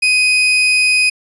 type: tone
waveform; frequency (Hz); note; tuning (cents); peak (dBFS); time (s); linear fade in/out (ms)
35% pulse; 2500; D#7; +8; -8; 0.02-1.1; 10
effects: resampled to 24000 Hz